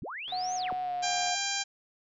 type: linear two-way sweep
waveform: sine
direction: up then down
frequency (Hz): 72 to 6645 to 72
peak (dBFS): -36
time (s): 0.02-0.73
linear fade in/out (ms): 0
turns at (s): 0.55
type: click train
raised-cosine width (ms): 0.3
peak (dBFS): -34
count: 141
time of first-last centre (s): 0.28-1.294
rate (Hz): 138
type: tone with pitch glide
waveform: sine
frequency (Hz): 735 to 717.4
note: F#5 to F5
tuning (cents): -12 to +46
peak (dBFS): -30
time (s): 0.32-1.35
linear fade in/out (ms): 5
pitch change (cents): -42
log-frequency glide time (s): 0.82-0.92
type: harmonic tone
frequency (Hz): 796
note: G5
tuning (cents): +26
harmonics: 1 / 2 / 3 / 4 / 5 / 6 / 7 / 8 / 9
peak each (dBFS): -38 / -38 / -38 / -38 / -38 / -38 / -38 / -38 / -38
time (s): 1.02-1.64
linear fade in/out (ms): 20
effects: none